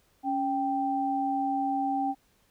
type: tone pair together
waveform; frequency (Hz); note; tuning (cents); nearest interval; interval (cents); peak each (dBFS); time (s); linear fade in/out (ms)
sine; 277.2 / 784; C#4 / G5; 0 / 0; octave + tritone; 1800; -30 / -27; 0.23-2.15; 50
effects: pink hiss -67 dBFS RMS until 2.5 s